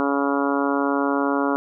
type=harmonic tone; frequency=140.4 Hz; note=C#3; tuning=22 cents sharp; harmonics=2 / 3 / 4 / 5 / 6 / 7 / 8 / 9 / 10; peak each=-22 / -27 / -28 / -30 / -31 / -29 / -30 / -32 / -30 dBFS; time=0-1.56 s; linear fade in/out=0 ms; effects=none